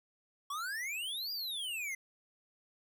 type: exponential two-way sweep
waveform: square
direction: up then down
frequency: 1100 to 4910 to 2038 Hz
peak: -37 dBFS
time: 0.5-1.95 s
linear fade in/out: 5 ms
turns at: 1.32 s
effects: none